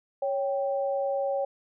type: tone pair together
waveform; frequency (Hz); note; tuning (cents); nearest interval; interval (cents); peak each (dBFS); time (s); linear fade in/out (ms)
sine; 554.4 / 784; C#5 / G5; 0 / 0; tritone; 600; -26 / -32; 0.22-1.45; 5
effects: none